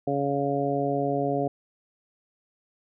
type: harmonic tone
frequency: 140.5 Hz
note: C#3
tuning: 24 cents sharp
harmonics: 1 / 2 / 3 / 4 / 5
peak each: -32 / -29 / -29 / -30 / -29 dBFS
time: 0.07-1.48 s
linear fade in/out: 5 ms
effects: none